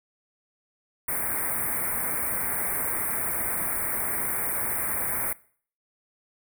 white band-stop noise, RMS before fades -28 dBFS, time 1.08-5.33 s, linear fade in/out 5 ms, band 2300 to 8600 Hz, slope 96 dB/octave, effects noise-tail reverb RT60 0.5 s tail -21 dB re dry

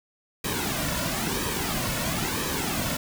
pink noise with flanger, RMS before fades -28 dBFS, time 0.44-2.97 s, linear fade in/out 5 ms, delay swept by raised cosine 1.4 to 2.5 ms, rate 1 Hz, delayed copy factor -0.65, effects none

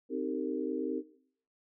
sine chord, C minor seventh, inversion none, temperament equal with one note detuned, 261.6 / 311.1 / 392 / 457.4 Hz, C4 / Eb4 / G4 / Bb4, 0 / 0 / 0 / -33 cents, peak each -36 / -37 / -38 / -36 dBFS, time 0.09-1.03 s, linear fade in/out 50 ms, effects noise-tail reverb RT60 0.6 s tail -17 dB re dry

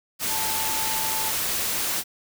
sine tone in noise, 880 Hz, A5, in tune, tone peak -31 dBFS, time 0.27-1.33 s, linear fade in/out 50 ms, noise white, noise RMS -26 dBFS, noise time 0.19-2.04 s, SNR -8 dB, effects none

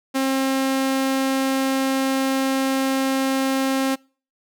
sawtooth tone, 267.2 Hz, C4, 36 cents sharp, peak -15 dBFS, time 0.14-3.96 s, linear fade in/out 20 ms, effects noise-tail reverb RT60 0.4 s tail -26 dB re dry

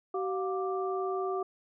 sine tone cluster, 381.2 / 712 / 1176 Hz, G4 / F5 / D6, -48 / +33 / +2 cents, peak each -31 / -36 / -37 dBFS, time 0.14-1.43 s, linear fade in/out 5 ms, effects none

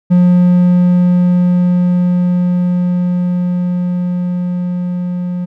triangle tone with level ramp, 178.3 Hz, F3, 36 cents sharp, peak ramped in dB -3 to -14 dBFS, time 0.1-5.46 s, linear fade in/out 20 ms, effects none

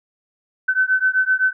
sine beating tone pair, 1517 / 1524.8 Hz, F#6 / G6, +43 / -48 cents, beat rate 7.8 Hz, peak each -18 dBFS, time 0.68-1.53 s, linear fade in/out 10 ms, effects none

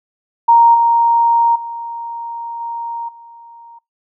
sine tone with level steps, 932.3 Hz, A#5, in tune, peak -5 / -9 / -23 / -21 / -36 dBFS, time 0.48-3.79 s, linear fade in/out 10 ms, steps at 0.74 / 1.55 / 2.6 / 3.08 s, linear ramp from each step 10 ms, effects noise-tail reverb RT60 0.2 s tail -25 dB re dry

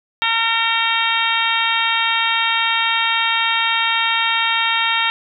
harmonic tone with a mistuned harmonic, 456.4 Hz, A#4, 37 cents flat, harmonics 2 / 3 / 4 / 5 / 6 / 7 / 8, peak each -23 / -23 / -23 / -23 / -23 / -23 / -23 dBFS, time 0.22-5.1 s, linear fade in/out 0 ms, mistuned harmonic 8, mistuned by +26 cents, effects none

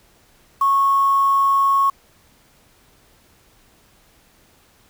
sine tone with quantisation, 1100 Hz, C#6, 14 cents flat, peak -13 dBFS, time 0.61-1.9 s, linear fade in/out 5 ms, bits 6, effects pink hiss -55 dBFS RMS until 4.89 s

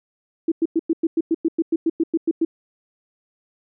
sine tone bursts, 327.7 Hz, E4, 10 cents flat, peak -15 dBFS, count 15, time 0.48-2.45 s, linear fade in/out 5 ms, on 38 ms, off 100 ms, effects none

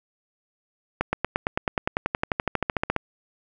accelerating click train, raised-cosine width 0.5 ms, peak -7 dBFS, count 23, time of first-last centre 1.01-2.963 s, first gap 120 ms, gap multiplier 0.97, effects none

